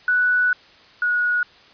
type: tone pair in turn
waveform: sine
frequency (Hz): 1480 / 1455.4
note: F#6 / F#6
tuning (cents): 0 / -29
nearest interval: unison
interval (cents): 29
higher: first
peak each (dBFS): -15 / -17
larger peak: first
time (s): 0.08-0.53 / 1.02-1.43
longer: first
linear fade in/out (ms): 2
effects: white hiss -49 dBFS RMS until 1.73 s + resampled to 11025 Hz